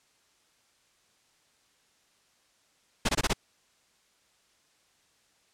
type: noise bursts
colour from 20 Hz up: pink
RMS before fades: -24 dBFS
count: 5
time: 3.05-3.334 s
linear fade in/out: 10 ms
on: 40 ms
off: 21 ms
effects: white hiss -67 dBFS RMS until 5.53 s + low-pass 8000 Hz 12 dB/octave